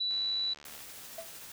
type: tone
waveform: sine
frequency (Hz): 3951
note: B7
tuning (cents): 0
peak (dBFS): -29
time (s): 0-0.54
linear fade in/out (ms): 10
type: click train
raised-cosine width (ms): 0.2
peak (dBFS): -32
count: 52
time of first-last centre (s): 0.11-0.806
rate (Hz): 73.3
type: noise with tremolo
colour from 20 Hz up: white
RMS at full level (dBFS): -46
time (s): 0.65-1.52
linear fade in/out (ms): 2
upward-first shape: triangle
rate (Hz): 13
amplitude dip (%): 25
type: tone with exponential decay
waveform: triangle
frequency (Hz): 659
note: E5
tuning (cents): -1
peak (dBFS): -33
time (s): 1.18-1.31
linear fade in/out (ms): 5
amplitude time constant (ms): 27
effects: none